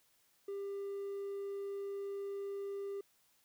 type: tone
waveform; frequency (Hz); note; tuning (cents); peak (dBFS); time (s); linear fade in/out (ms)
triangle; 398; G4; +26; -36; 0.48-3.01; 5
effects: tanh soft clip ceiling -32 dBFS + white hiss -72 dBFS RMS until 3.44 s